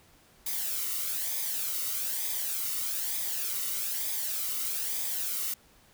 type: noise with flanger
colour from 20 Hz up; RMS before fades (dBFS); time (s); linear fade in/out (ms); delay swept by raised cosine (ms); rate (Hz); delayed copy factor
blue; -32; 0.46-5.54; 5; 0.7 to 1.22; 1.1; -0.55
effects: pink hiss -60 dBFS RMS until 5.93 s